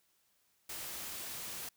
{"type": "noise", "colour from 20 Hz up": "white", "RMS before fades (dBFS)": -43, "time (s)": [0.69, 1.69], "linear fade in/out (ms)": 5, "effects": ["white hiss -74 dBFS RMS until 1.76 s"]}